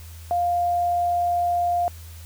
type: tone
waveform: sine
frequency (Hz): 701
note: F5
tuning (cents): +6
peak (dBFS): -19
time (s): 0.31-1.88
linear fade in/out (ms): 0
effects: added 82 Hz sine -38 dBFS peak until 2.25 s + white hiss -48 dBFS RMS until 2.25 s